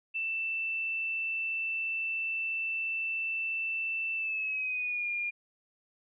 sine tone with pitch glide, 2663 to 2414 Hz, E7 to D7, +17 to +47 cents, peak -30 dBFS, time 0.14-5.31 s, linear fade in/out 20 ms, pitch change -170 cents, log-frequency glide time 4.15-5.09 s, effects none

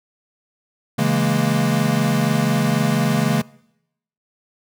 square chord, A# half-diminished seventh, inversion first, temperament equal with one note detuned, 138.59 / 164.81 / 209.1 / 233.1 Hz, C#3 / E3 / G#3 / A#3, 0 / 0 / +12 / 0 cents, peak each -22 / -23 / -22 / -23 dBFS, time 0.98-3.42 s, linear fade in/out 10 ms, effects noise-tail reverb RT60 0.8 s tail -23 dB re dry

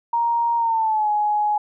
sine tone with pitch glide, 936 to 838.7 Hz, A#5 to G#5, +7 to +17 cents, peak -17 dBFS, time 0.13-1.58 s, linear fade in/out 5 ms, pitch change -190 cents, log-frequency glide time 0.57-1.1 s, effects none

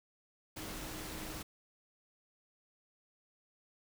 sine tone in noise, 313.1 Hz, D#4, 11 cents sharp, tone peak -50 dBFS, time 0.56-1.43 s, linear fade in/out 10 ms, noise pink, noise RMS -44 dBFS, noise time 0.56-1.43 s, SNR -9 dB, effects none

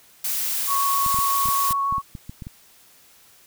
blue noise, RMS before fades -25 dBFS, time 0.24-1.73 s, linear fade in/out 5 ms
sine tone with vibrato, 1108.7 Hz, C#6, in tune, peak -20 dBFS, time 0.67-2.02 s, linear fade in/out 50 ms, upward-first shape triangle, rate 7.6 Hz, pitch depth 11 cents each way
clicks, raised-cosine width 5 ms, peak -22 dBFS, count 12, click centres 1.063 / 1.144 / 1.188 / 1.457 / 1.487 / 1.709 / 1.925 / 1.982 / 2.152 / 2.295 / 2.422 / 2.469 s
effects white hiss -53 dBFS RMS until 3.46 s

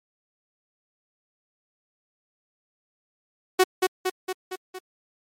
sawtooth tone with echo, 371.4 Hz, F#4, 7 cents sharp, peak -10 dBFS, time 3.59-3.64 s, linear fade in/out 10 ms, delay 230 ms, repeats 5, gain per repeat -4 dB, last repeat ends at 4.79 s, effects MP3 64 kbps

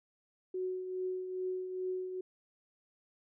sine tone with tremolo, 370 Hz, F#4, in tune, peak -32 dBFS, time 0.54-2.21 s, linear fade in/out 5 ms, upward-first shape triangle, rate 2.4 Hz, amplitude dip 55%, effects none

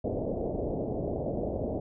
white low-pass noise, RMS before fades -32 dBFS, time 0.04-1.8 s, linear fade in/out 5 ms, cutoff 660 Hz, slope 48 dB/octave, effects none

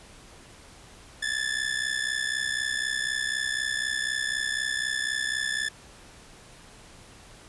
sawtooth ring-modulated tone, 1743 Hz, A6, 17 cents flat, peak -20 dBFS, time 1.22-5.69 s, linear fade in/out 10 ms, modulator 32 Hz, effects pink hiss -50 dBFS RMS until 7.48 s + resampled to 24000 Hz

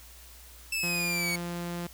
sawtooth linear sweep, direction down, 2656 to 2217 Hz, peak -25 dBFS, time 0.72-1.36 s, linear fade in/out 5 ms
sawtooth tone, 173.3 Hz, F3, 13 cents flat, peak -29 dBFS, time 0.83-1.87 s, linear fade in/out 5 ms
effects added 60 Hz sine -51 dBFS peak until 1.93 s + white hiss -52 dBFS RMS until 1.93 s

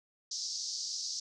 pink band-pass noise, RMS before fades -38 dBFS, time 0.31-1.2 s, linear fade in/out 5 ms, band 4600 to 6200 Hz, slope 48 dB/octave, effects none

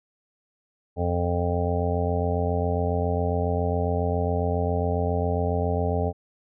harmonic tone, 87.31 Hz, F2, in tune, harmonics 1 / 2 / 3 / 5 / 6 / 7 / 8 / 9, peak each -25 / -31 / -33 / -29 / -35 / -31 / -37 / -32 dBFS, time 0.96-6.13 s, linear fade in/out 50 ms, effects none

